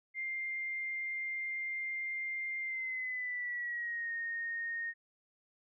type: tone with pitch glide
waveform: sine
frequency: 2103 to 1852 Hz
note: C7 to A#6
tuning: +8 to -12 cents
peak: -35 dBFS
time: 0.14-4.94 s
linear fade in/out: 50 ms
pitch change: -220 cents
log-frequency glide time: 2.62-4.12 s
effects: none